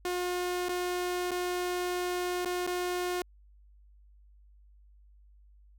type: tone with dropouts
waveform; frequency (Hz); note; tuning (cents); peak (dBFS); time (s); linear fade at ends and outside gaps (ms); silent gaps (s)
sawtooth; 358.2; F4; +44; -26; 0.05-3.22; 2; 0.686-0.692 / 1.309-1.315 / 2.449-2.457 / 2.666-2.673
effects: added 50 Hz sine -55 dBFS peak until 5.78 s